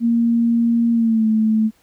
sine tone with pitch glide, 233.1 to 218.7 Hz, A#3 to A3, 0 to -10 cents, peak -13 dBFS, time 0-1.71 s, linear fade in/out 50 ms, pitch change -110 cents, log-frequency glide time 0.92-1.27 s, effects pink hiss -58 dBFS RMS until 1.82 s

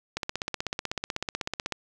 click train, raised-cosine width 0.2 ms, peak -12 dBFS, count 26, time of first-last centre 0.17-1.723 s, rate 16.1 Hz, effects none

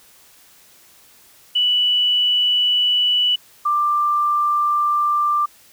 sine tone pair in turn, 2960 / 1184.2 Hz, F#7 / D6, 0 / +14 cents, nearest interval octave + major third, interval 1586 cents, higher first, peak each -14 / -15 dBFS, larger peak first, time 1.55-3.36 / 3.65-5.46 s, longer neither, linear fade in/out 10 ms, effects white hiss -50 dBFS RMS until 5.72 s

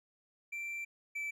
triangle tone pair in turn, 2349 / 2319 Hz, D7 / D7, 0 / -22 cents, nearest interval unison, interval 22 cents, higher first, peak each -36 / -34 dBFS, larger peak second, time 0.52-0.85 / 1.15-1.31 s, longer first, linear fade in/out 10 ms, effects none

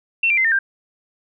sine tone with pitch steps, 2700 / 2364 / 2070 / 1812.5 / 1587 Hz, E7 / D7 / C7 / A#6 / G6, +41 / +11 / -19 / -49 / +21 cents, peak -14 dBFS, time 0.23-0.59 s, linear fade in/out 5 ms, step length 72 ms, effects none

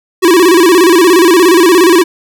square tone with vibrato, 350.7 Hz, F4, 7 cents sharp, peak -4 dBFS, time 0.22-2.04 s, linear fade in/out 20 ms, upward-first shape square, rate 17 Hz, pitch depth 110 cents each way, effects none

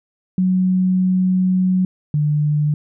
sine tone pair in turn, 185 / 149 Hz, F#3 / D3, 0 / +25 cents, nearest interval major third, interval 375 cents, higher first, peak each -13 / -14 dBFS, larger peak first, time 0.38-1.85 / 2.14-2.74 s, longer first, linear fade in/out 2 ms, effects none

